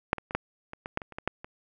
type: clicks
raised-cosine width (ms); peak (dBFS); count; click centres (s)
0.5; -6 / -22 / -22 / -11 / -24 / -20 / -12 / -24 / -30 / -20 / -11 / -25; 12; 0.131 / 0.183 / 0.309 / 0.35 / 0.734 / 0.859 / 0.974 / 1.018 / 1.123 / 1.185 / 1.276 / 1.445
effects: none